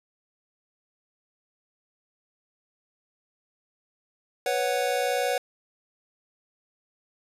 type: chord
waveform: square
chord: B suspended second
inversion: none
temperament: equal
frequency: 493.9 / 554.4 / 740 Hz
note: B4 / C#5 / F#5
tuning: 0 / 0 / 0 cents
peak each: -29 dBFS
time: 4.46-5.38 s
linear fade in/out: 2 ms
effects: resampled to 32000 Hz